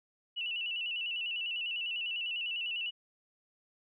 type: tone with vibrato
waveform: sine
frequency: 2809 Hz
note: F7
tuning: 9 cents sharp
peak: -33 dBFS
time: 0.36-2.91 s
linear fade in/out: 20 ms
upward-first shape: square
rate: 10 Hz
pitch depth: 71 cents each way
effects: none